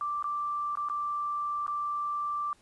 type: tone with dropouts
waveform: sine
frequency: 1174.7 Hz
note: D6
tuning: in tune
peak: -29 dBFS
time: 0.01-2.53 s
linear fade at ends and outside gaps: 1 ms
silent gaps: 0.226-0.242 / 0.754-0.772 / 0.887-0.898 / 1.666-1.679 s
effects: pink hiss -63 dBFS RMS until 2.61 s + resampled to 24000 Hz